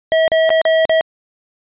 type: tone with dropouts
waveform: square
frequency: 644 Hz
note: E5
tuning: 41 cents flat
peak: -11 dBFS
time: 0.12-1.01 s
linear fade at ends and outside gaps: 0 ms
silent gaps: 0.279-0.318 / 0.493-0.503 / 0.615-0.653 / 0.853-0.895 s
effects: resampled to 8000 Hz